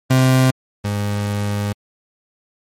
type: tone pair in turn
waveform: 30% pulse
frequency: 130 / 102.62 Hz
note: C3 / G#2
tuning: -11 / -20 cents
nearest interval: major third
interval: 409 cents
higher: first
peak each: -8 / -16 dBFS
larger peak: first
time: 0.1-0.51 / 0.84-1.73 s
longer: second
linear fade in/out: 10 ms
effects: MP3 64 kbps